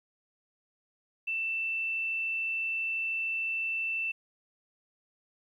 sine tone, 2667 Hz, E7, 20 cents sharp, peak -29 dBFS, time 1.27-4.12 s, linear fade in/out 10 ms, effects 11-bit

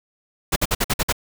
pink noise bursts, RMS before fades -19 dBFS, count 7, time 0.52-1.126 s, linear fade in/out 10 ms, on 42 ms, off 52 ms, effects none

